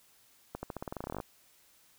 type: accelerating click train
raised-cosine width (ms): 1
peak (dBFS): -23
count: 17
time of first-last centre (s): 0.55-1.202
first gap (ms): 80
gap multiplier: 0.9
effects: white hiss -64 dBFS RMS until 1.98 s